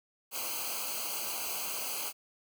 white noise with comb filter, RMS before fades -36 dBFS, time 0.31-2.13 s, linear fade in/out 50 ms, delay 0.55 ms, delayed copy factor -1, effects none

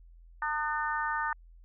harmonic tone with a mistuned harmonic, 300 Hz, D4, 37 cents sharp, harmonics 3 / 4 / 5 / 6, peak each -33 / -34 / -35 / -36 dBFS, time 0.42-1.33 s, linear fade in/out 2 ms, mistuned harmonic 4, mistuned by +36 cents, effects added 42 Hz sine -51 dBFS peak until 1.64 s

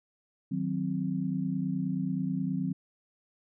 sine chord, C diminished, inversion first, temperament equal, 155.56 / 185 / 261.6 Hz, Eb3 / Gb3 / C4, 0 / 0 / 0 cents, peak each -34 / -31 / -33 dBFS, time 0.51-2.73 s, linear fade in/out 10 ms, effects none

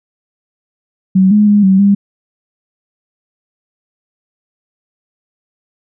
sine tone with pitch steps, 189 / 209.5 / 206.1 / 191 / 200.4 Hz, F#3 / G#3 / G#3 / G3 / G3, +37 / +15 / -13 / -45 / +38 cents, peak -5 dBFS, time 1.15-1.95 s, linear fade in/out 10 ms, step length 160 ms, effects none

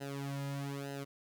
sawtooth tone with flanger, 139.6 Hz, C#3, 13 cents sharp, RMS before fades -40 dBFS, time 0-1.05 s, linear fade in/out 20 ms, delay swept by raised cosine 0.87 to 2.67 ms, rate 1.1 Hz, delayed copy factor -0.9, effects none

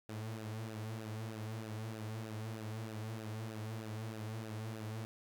sawtooth tone with flanger, 109.8 Hz, A2, 3 cents flat, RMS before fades -43 dBFS, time 0.09-5.05 s, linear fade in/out 0 ms, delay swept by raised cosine 0.9 to 6.1 ms, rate 3.2 Hz, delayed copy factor -0.65, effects none

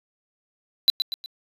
triangle tone with echo, 3983 Hz, B7, 14 cents sharp, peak -11 dBFS, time 0.88-0.9 s, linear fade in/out 0 ms, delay 120 ms, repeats 3, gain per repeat -7 dB, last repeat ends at 1.26 s, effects resampled to 32000 Hz

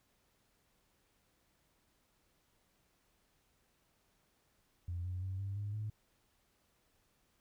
sine tone with pitch steps, 87.31 / 90.91 / 94.66 / 98.57 / 102.64 / 106.87 Hz, F2 / F#2 / F#2 / G2 / G#2 / A2, 0 / -30 / +40 / +10 / -20 / -50 cents, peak -36 dBFS, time 4.88-5.9 s, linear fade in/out 5 ms, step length 170 ms, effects tanh soft clip ceiling -32 dBFS + pink hiss -75 dBFS RMS until 7.4 s

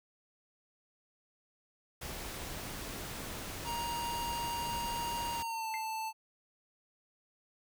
pink noise, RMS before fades -42 dBFS, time 2.01-5.43 s, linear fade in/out 10 ms
square tone with pitch glide, 941 to 883.1 Hz, A#5 to A5, +16 to +6 cents, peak -36 dBFS, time 3.64-6.13 s, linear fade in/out 50 ms, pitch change -110 cents, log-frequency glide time 5.32-5.7 s
sine tone with exponential decay, 2093 Hz, C7, in tune, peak -35 dBFS, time 5.74-5.86 s, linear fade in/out 0 ms, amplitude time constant 26 ms
effects none

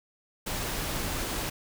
pink noise, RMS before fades -32 dBFS, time 0.46-1.5 s, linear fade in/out 10 ms, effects none

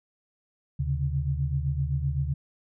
sine tone cluster, 75.8 / 133.9 / 141.7 Hz, D#2 / C3 / C#3, -45 / +40 / +38 cents, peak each -29 dBFS, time 0.79-2.34 s, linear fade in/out 10 ms, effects none

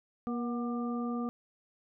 harmonic tone with a mistuned harmonic, 238.3 Hz, A#3, 38 cents sharp, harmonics 1 / 2 / 3 / 5, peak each -32 / -41 / -44 / -42 dBFS, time 0.27-1.29 s, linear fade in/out 0 ms, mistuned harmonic 3, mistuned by +46 cents, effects none

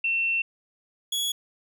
sine / sawtooth tone pair in turn, 2700 / 3361 Hz, E7 / G#7, +41 / +20 cents, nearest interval major third, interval 379 cents, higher second, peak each -22 / -22 dBFS, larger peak neither, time 0.04-0.42 / 1.12-1.32 s, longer first, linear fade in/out 5 ms, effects none

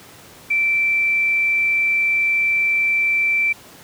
sine tone, 2337 Hz, D7, 9 cents flat, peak -15 dBFS, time 0.5-3.53 s, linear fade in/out 10 ms, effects pink hiss -43 dBFS RMS until 3.83 s + high-pass 100 Hz 12 dB/octave

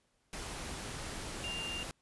sine tone in noise, 2794 Hz, F7, in tune, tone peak -38 dBFS, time 1.44-1.83 s, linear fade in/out 0 ms, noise pink, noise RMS -42 dBFS, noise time 0.33-1.91 s, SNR +1 dB, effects pink hiss -75 dBFS RMS until 2.01 s + resampled to 24000 Hz

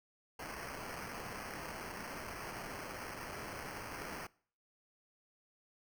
violet noise with sample-and-hold, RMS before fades -45 dBFS, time 0.39-4.27 s, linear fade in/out 5 ms, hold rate 3675 Hz, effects noise-tail reverb RT60 0.5 s tail -23 dB re dry

